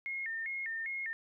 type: tone with vibrato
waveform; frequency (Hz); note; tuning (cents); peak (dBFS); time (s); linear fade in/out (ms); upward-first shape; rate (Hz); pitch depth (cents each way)
sine; 1975.5; B6; 0; -35; 0.06-1.13; 0; square; 2.5; 150
effects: none